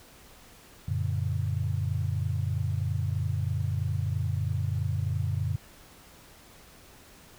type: chord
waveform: sine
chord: Gb augmented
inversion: none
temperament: just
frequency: 92.5 / 115.62 / 144.53 Hz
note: Gb2 / Bb2 / D3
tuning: 0 / -14 / -27 cents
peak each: -29 / -31 / -32 dBFS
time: 0.88-5.56 s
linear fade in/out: 5 ms
effects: pink hiss -53 dBFS RMS until 7.38 s